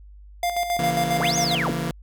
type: tone with tremolo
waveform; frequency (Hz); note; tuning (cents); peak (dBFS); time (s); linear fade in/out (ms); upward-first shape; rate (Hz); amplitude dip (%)
square; 700; F5; +4; -21; 0.43-1.55; 2; square; 7.4; 55
type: chord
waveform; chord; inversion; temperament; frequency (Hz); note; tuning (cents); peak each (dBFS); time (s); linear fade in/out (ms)
sawtooth; A# diminished; first; just; 139.85 / 167.82 / 233.1; C#3 / E3 / A#3; +16 / +31 / 0; -26 / -23 / -27; 0.79-1.91; 2
type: linear two-way sweep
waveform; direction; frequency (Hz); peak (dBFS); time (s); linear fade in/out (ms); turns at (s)
sine; up then down; 81.6 to 6645 to 81.6; -23; 1.19-1.71; 5; 1.37
effects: added 50 Hz sine -42 dBFS peak until 2.02 s